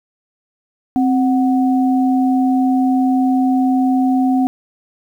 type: tone pair together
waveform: sine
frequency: 261.6 / 739.9 Hz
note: C4 / F#5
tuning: 0 / 0 cents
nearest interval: octave + tritone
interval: 1800 cents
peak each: -12 / -20 dBFS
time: 0.96-4.47 s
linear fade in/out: 0 ms
effects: 8-bit